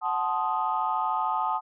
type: chord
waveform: sine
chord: F# diminished seventh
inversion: none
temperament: equal with one note detuned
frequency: 740 / 873.4 / 1046.5 / 1244.5 Hz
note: F#5 / A5 / C6 / Eb6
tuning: 0 / -13 / 0 / 0 cents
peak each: -31 / -27 / -32 / -29 dBFS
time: 0.01-1.61 s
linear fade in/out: 50 ms
effects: tanh soft clip ceiling -15 dBFS